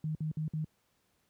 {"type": "tone bursts", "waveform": "sine", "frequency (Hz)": 155.5, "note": "D#3", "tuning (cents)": -1, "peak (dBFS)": -31, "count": 4, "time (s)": [0.04, 0.645], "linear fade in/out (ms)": 2, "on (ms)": 110, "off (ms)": 55, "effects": ["pink hiss -74 dBFS RMS until 1.29 s", "high-pass 60 Hz 12 dB/octave"]}